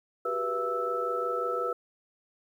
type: tone cluster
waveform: sine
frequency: 374.8 / 400.4 / 489.2 / 671 / 1314 Hz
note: F#4 / G4 / B4 / E5 / E6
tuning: +22 / +37 / -16 / +31 / -6 cents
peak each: -38 / -38 / -31 / -39 / -31 dBFS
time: 0.25-1.73 s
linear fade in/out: 5 ms
effects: 10-bit